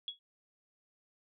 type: tone with exponential decay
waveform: sine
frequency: 3350 Hz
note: G#7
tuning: 14 cents sharp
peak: -32 dBFS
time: 0.08-0.19 s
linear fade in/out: 1 ms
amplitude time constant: 22 ms
effects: none